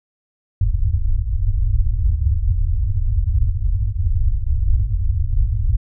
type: low-pass noise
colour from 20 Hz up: pink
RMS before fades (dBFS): -17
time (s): 0.61-5.77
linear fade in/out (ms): 5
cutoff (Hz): 110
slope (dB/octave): 96
effects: none